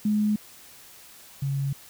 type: tone pair in turn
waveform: sine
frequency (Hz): 210.7 / 138.25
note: G#3 / C#3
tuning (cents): +25 / -4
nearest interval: perfect fifth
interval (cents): 729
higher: first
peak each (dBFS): -20 / -24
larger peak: first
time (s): 0.05-0.36 / 1.42-1.73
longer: neither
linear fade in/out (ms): 5
effects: white hiss -49 dBFS RMS until 1.89 s